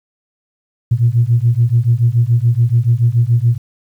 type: beating tone pair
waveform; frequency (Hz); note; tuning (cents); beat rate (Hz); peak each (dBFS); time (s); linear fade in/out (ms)
sine; 114.9 / 121.9; A#2 / B2; -25 / -22; 7; -12; 0.91-3.58; 10
effects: tanh soft clip ceiling -2 dBFS + 8-bit